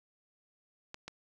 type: clicks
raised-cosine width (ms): 0.2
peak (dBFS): -25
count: 2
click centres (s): 0.944 / 1.08
effects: none